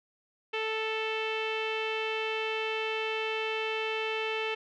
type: tone with low-pass filter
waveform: sawtooth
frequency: 440 Hz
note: A4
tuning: in tune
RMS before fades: -32 dBFS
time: 0.53-4.55 s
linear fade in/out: 10 ms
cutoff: 2800 Hz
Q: 4.9
effects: none